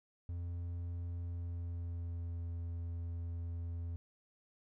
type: tone with pitch glide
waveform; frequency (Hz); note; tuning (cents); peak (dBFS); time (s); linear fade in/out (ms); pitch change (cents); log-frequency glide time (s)
triangle; 86.4 to 84.96; F2 to F2; -18 to -47; -36; 0.29-3.96; 0; -29; 1.2-2.47
effects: none